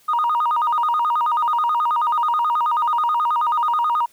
sine tone with vibrato, 1081 Hz, C#6, 44 cents flat, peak -15 dBFS, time 0.08-4.06 s, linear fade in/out 10 ms, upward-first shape square, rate 9.3 Hz, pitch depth 230 cents each way, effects tanh soft clip ceiling -13 dBFS + white hiss -55 dBFS RMS until 4.12 s

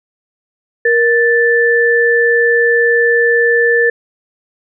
sine tone pair together, 470.9 / 1760 Hz, A#4 / A6, +18 / 0 cents, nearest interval octave + major seventh, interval 2282 cents, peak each -11 dBFS, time 0.85-3.9 s, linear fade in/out 5 ms, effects none

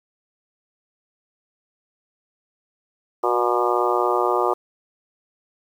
harmonic tone with a mistuned harmonic, 120.6 Hz, B2, 41 cents flat, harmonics 3 / 4 / 5 / 6 / 7 / 8 / 9 / 10, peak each -23 / -25 / -27 / -26 / -27 / -27 / -28 / -25 dBFS, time 3.23-4.54 s, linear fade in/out 10 ms, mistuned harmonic 3, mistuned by +19 cents, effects 8-bit

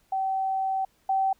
sine tone pair in turn, 768 / 771 Hz, G5 / G5, -36 / -29 cents, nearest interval unison, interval 7 cents, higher second, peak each -24 / -21 dBFS, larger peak second, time 0.12-0.85 / 1.09-1.33 s, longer first, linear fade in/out 5 ms, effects pink hiss -66 dBFS RMS until 1.39 s

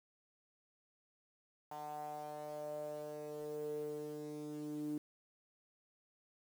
sawtooth tone with band-pass filter sweep, 150 Hz, D3, 37 cents sharp, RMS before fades -44 dBFS, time 1.71-4.98 s, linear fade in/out 5 ms, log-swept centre 820 to 310 Hz, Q 7.3, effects 10-bit

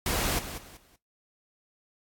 pink noise with echo, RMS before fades -28 dBFS, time 0.06-0.39 s, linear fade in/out 2 ms, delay 190 ms, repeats 3, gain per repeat -11 dB, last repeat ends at 0.96 s, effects noise-tail reverb RT60 0.2 s tail -20 dB re dry + AAC 64 kbps

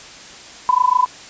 sine tone with amplitude modulation, 1000 Hz, B5, 21 cents sharp, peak -8 dBFS, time 0.69-1.06 s, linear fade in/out 0 ms, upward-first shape sine, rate 26.7 Hz, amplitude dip 95%, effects white hiss -38 dBFS RMS until 1.29 s + resampled to 16000 Hz

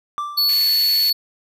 triangle tone with exponential decay, 1174.7 Hz, D6, in tune, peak -18 dBFS, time 0.18-0.78 s, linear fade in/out 0 ms, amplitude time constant 130 ms
square tone, 4422 Hz, C#8, 5 cents flat, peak -15 dBFS, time 0.37-1.13 s, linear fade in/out 10 ms
pink band-pass noise, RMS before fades -34 dBFS, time 0.49-1.1 s, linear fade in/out 0 ms, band 1700 to 13000 Hz, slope 96 dB/octave
effects none

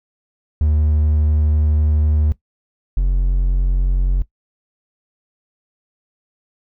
triangle tone pair in turn, 76 / 45.19 Hz, D#2 / F#1, -40 / -40 cents, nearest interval major sixth, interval 900 cents, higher first, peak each -11 dBFS, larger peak neither, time 0.61-2.32 / 2.97-4.22 s, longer first, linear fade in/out 0 ms, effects noise-tail reverb RT60 0.1 s tail -17 dB re dry

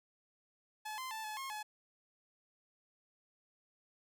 sawtooth tone with pitch steps, 858 / 1037 / 880 / 857 / 1075 / 851 Hz, A5 / C6 / A5 / A5 / C6 / G#5, -44 / -16 / 0 / -46 / +47 / +42 cents, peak -37 dBFS, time 0.85-1.63 s, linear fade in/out 10 ms, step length 130 ms, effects none

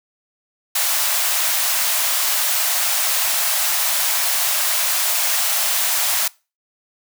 white high-pass noise, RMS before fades -19 dBFS, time 0.75-6.28 s, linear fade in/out 5 ms, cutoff 580 Hz, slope 96 dB/octave, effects noise-tail reverb RT60 0.3 s tail -23 dB re dry

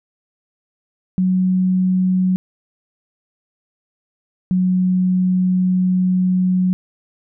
sine tone pair in turn, 185 / 183.72 Hz, F#3 / F#3, 0 / -12 cents, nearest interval unison, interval 12 cents, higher first, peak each -13 dBFS, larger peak neither, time 1.18-2.36 / 4.51-6.73 s, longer second, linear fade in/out 0 ms, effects none

